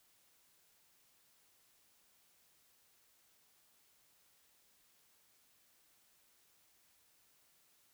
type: silence
effects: white hiss -71 dBFS RMS until 7.93 s